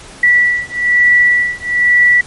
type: beating tone pair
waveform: sine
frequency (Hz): 1953 / 1954.1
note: B6 / B6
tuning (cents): -20 / -19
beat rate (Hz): 1.1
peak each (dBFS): -11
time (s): 0.23-2.21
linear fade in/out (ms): 5
effects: pink hiss -35 dBFS RMS until 2.26 s + MP3 48 kbps